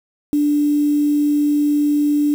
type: tone with quantisation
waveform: sine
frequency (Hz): 293.7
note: D4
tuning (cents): 0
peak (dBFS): -13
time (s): 0.33-2.34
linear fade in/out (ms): 0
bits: 6
effects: none